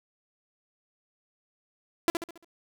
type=tone with echo; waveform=sawtooth; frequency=337.7 Hz; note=E4; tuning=42 cents sharp; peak=-16 dBFS; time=2.08-2.1 s; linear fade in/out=0 ms; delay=69 ms; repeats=5; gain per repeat=-7 dB; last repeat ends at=2.445 s; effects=none